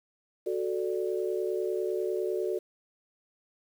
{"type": "chord", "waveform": "sine", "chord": "D major", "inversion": "first", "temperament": "equal", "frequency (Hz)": [370, 440, 587.3], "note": ["F#4", "A4", "D5"], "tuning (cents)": [0, 0, 0], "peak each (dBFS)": [-30, -32, -36], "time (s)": [0.46, 2.59], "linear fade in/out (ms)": 10, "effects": ["9-bit"]}